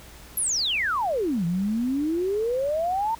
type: exponential two-way sweep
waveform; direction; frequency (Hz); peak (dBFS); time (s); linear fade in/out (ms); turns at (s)
sine; down then up; 11840 to 164.81 to 930; -22; 0.37-3.15; 5; 1.45
effects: added 60 Hz sine -49 dBFS peak until 3.19 s + pink hiss -47 dBFS RMS until 3.19 s